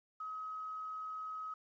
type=tone with quantisation; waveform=sine; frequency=1272 Hz; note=D#6; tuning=38 cents sharp; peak=-40 dBFS; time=0.2-1.54 s; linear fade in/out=5 ms; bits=11; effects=resampled to 16000 Hz